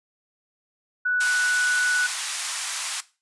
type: tone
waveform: sine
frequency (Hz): 1480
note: F#6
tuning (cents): 0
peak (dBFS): -20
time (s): 1.05-2.07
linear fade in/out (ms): 10
type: band-pass noise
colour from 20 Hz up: white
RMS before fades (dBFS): -30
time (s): 1.2-3.01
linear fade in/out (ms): 10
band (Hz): 890 to 10000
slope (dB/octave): 24
effects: noise-tail reverb RT60 0.3 s tail -17 dB re dry + resampled to 24000 Hz